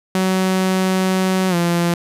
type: tone with pitch glide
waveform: sawtooth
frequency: 187.5 to 171.94 Hz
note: F#3 to F3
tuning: +23 to -27 cents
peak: -11 dBFS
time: 0.15-1.94 s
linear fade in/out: 2 ms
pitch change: -150 cents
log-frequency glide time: 1.49-1.55 s
effects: resampled to 32000 Hz